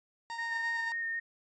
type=tone with tremolo; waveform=30% pulse; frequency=927 Hz; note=A#5; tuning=10 cents flat; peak=-34 dBFS; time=0.3-0.92 s; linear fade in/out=0 ms; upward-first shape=sine; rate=8.8 Hz; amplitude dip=40%
type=tone with vibrato; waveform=sine; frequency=1840 Hz; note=A#6; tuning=23 cents flat; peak=-32 dBFS; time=0.38-1.2 s; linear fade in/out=10 ms; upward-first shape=square; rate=3.9 Hz; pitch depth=11 cents each way
effects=resampled to 16000 Hz